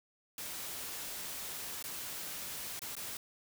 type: noise with dropouts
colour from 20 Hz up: white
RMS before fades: -42 dBFS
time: 0.38-3.17 s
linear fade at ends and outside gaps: 2 ms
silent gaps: 1.826-1.84 / 2.793-2.818 / 2.953-2.966 s
effects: none